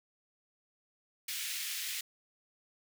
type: high-pass noise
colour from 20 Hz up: pink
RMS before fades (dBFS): -38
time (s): 1.28-2.01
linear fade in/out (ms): 5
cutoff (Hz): 2100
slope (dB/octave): 24
effects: none